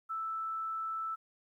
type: tone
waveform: sine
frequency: 1319 Hz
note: E6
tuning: 1 cent sharp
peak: -34 dBFS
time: 0.09-1.16 s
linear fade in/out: 20 ms
effects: 12-bit